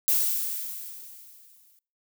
violet noise with exponential decay, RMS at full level -21 dBFS, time 0.08-1.79 s, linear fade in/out 0 ms, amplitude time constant 370 ms, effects noise-tail reverb RT60 0.4 s tail -24 dB re dry

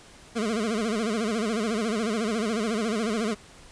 25% pulse tone with vibrato, 220 Hz, A3, in tune, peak -21 dBFS, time 0.35-3.35 s, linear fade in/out 20 ms, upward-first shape sine, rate 14 Hz, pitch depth 130 cents each way, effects pink hiss -50 dBFS RMS until 3.71 s + resampled to 22050 Hz

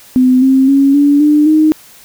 sine tone with pitch steps, 255 / 265.2 / 275.8 / 286.9 / 298.4 / 310.3 Hz, C4 / C4 / C#4 / D4 / D4 / D#4, -44 / +23 / -9 / -40 / +28 / -5 cents, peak -5 dBFS, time 0.16-1.72 s, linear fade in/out 0 ms, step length 260 ms, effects white hiss -40 dBFS RMS until 2.04 s

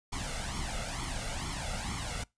pink noise with flanger, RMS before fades -36 dBFS, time 0.12-2.24 s, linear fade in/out 10 ms, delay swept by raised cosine 0.91 to 1.47 ms, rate 2.2 Hz, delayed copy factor +0.75, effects noise-tail reverb RT60 0.2 s tail -24 dB re dry + resampled to 22050 Hz

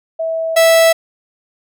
sine / 45% pulse tone pair in turn, 651 / 656.7 Hz, E5 / E5, -22 / -7 cents, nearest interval unison, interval 15 cents, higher second, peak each -16 / -7 dBFS, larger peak second, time 0.19-0.56 / 0.56-0.93 s, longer neither, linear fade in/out 10 ms, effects none

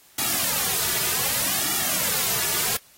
white noise with flanger, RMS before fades -24 dBFS, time 0.18-2.77 s, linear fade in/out 5 ms, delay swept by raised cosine 1.9 to 3.8 ms, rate 0.65 Hz, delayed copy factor -0.9, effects white hiss -54 dBFS RMS until 2.97 s + AAC 48 kbps

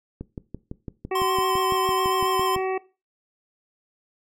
click train, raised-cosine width 3 ms, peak -20 dBFS, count 15, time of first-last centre 0.21-2.563 s, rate 5.95 Hz
harmonic tone, 377.7 Hz, F#4, 36 cents sharp, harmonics 1 / 2 / 3 / 5 / 6 / 7, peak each -24 / -30 / -34 / -38 / -40 / -41 dBFS, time 1.11-2.78 s, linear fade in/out 5 ms
square tone with vibrato, 1046.5 Hz, C6, in tune, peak -24 dBFS, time 1.15-2.56 s, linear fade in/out 5 ms, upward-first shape sine, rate 7.2 Hz, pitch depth 31 cents each way
effects noise-tail reverb RT60 0.3 s tail -19 dB re dry

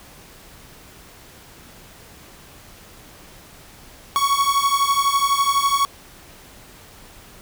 45% pulse beating tone pair, 1108.7 / 1120.7 Hz, C#6 / C#6, 0 / +19 cents, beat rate 12 Hz, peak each -20 / -19 dBFS, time 4.16-5.85 s, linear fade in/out 0 ms, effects pink hiss -45 dBFS RMS until 7.41 s

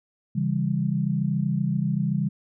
sine chord, C# diminished, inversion none, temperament just, 138.59 / 166.31 / 199.57 Hz, C#3 / E3 / G3, 0 / +16 / +31 cents, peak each -26 dBFS, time 0.35-2.29 s, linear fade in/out 10 ms, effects none

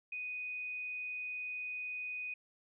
sine tone, 2489 Hz, D#7, in tune, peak -38 dBFS, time 0.12-2.34 s, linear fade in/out 5 ms, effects none

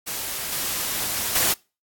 white noise with level steps, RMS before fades -29 / -26 / -20 dBFS, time 0.06-1.54 s, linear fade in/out 20 ms, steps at 0.52 / 1.35 s, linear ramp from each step 5 ms, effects noise-tail reverb RT60 0.3 s tail -25 dB re dry + AAC 64 kbps

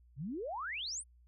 sine exponential sweep, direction up, 120.3 to 9810 Hz, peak -37 dBFS, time 0.16-1.04 s, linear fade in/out 50 ms, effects added 60 Hz sine -60 dBFS peak until 1.27 s

